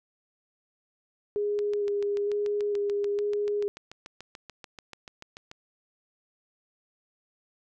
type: tone with vibrato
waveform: sine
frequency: 410 Hz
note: G#4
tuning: 22 cents flat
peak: -25 dBFS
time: 1.36-3.68 s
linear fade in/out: 0 ms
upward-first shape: square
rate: 1.1 Hz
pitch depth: 12 cents each way
type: click train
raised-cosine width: 0.2 ms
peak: -25 dBFS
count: 28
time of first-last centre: 1.59-5.514 s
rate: 6.88 Hz
effects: none